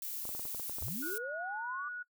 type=noise; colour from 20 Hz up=violet; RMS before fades=-40 dBFS; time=0.02-1.18 s; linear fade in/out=2 ms
type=clicks; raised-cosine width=1 ms; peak=-33 dBFS; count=11; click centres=0.253 / 0.291 / 0.35 / 0.395 / 0.454 / 0.547 / 0.597 / 0.696 / 0.785 / 0.824 / 0.883 s
type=linear sweep; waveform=sine; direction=up; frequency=57.7 to 1200 Hz; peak=-39 dBFS; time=0.81-1.89 s; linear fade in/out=10 ms
type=tone with pitch glide; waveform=sine; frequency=1450 to 1461.8 Hz; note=F#6 to F#6; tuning=-35 to -21 cents; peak=-39 dBFS; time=1.02-2.03 s; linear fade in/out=10 ms; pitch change=+14 cents; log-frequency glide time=1.31-1.67 s
effects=noise-tail reverb RT60 0.1 s tail -20 dB re dry